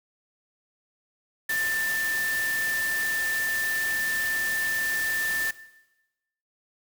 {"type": "tone in noise", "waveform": "sine", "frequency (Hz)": 1778, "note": "A6", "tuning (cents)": 18, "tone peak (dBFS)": -25, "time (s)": [1.49, 5.51], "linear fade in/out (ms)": 5, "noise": "white", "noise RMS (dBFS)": -34, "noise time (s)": [1.49, 5.51], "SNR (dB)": 6, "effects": ["noise-tail reverb RT60 1.0 s tail -17 dB re dry"]}